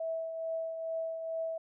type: tone with tremolo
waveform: sine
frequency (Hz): 652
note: E5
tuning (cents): -19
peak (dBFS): -31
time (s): 0-1.58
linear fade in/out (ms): 5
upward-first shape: triangle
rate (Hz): 2.3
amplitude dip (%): 50
effects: none